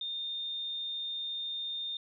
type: tone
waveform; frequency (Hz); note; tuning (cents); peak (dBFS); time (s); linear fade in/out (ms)
sine; 3637; A#7; -43; -34; 0.01-1.97; 2
effects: none